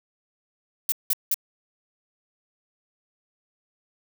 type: noise bursts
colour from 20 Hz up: violet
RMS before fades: -22 dBFS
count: 3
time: 0.89-1.343 s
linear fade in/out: 2 ms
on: 31 ms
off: 180 ms
effects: none